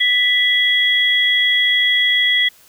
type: tone pair together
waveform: sine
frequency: 1975.5 / 3322 Hz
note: B6 / G#7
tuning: 0 / 0 cents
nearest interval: major sixth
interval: 900 cents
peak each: -15 dBFS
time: 0-2.49 s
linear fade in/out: 10 ms
effects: white hiss -49 dBFS RMS until 2.68 s